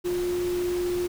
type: tone in noise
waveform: sine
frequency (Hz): 355.2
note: F4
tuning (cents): +29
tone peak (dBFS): -24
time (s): 0.04-1.08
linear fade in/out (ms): 20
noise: pink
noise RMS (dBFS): -38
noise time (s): 0.04-1.08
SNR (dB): +11
effects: none